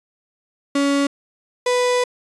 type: tone pair in turn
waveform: 35% pulse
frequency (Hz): 281 / 495.1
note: C#4 / B4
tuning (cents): +24 / +4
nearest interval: minor seventh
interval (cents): 980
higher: second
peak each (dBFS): -14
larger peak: neither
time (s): 0.75-1.07 / 1.66-2.04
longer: second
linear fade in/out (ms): 5
effects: resampled to 22050 Hz